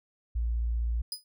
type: tone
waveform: sine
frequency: 57.8 Hz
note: A#1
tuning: 14 cents flat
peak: -26 dBFS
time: 0.35-1.02 s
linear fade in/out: 10 ms
type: tone with exponential decay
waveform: sawtooth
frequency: 4978 Hz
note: D#8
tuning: in tune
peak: -26 dBFS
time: 1.12-1.24 s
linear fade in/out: 2 ms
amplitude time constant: 25 ms
effects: none